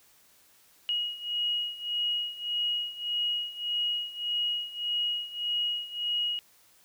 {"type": "beating tone pair", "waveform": "sine", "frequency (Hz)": [2893, 2894.7], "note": ["F#7", "F#7"], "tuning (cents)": [-40, -39], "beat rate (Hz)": 1.7, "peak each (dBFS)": [-30, -33], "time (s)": [0.89, 6.39], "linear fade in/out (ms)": 0, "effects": ["white hiss -61 dBFS RMS until 6.84 s"]}